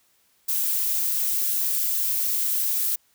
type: noise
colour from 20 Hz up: violet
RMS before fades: -24 dBFS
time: 0.48-2.96 s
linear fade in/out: 10 ms
effects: white hiss -64 dBFS RMS until 3.14 s